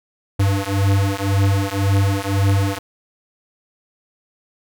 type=beating tone pair; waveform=square; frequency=97.6 / 99.5 Hz; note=G2 / G2; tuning=-7 / +26 cents; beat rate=1.9 Hz; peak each=-19 dBFS; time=0.39-2.79 s; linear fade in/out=10 ms; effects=none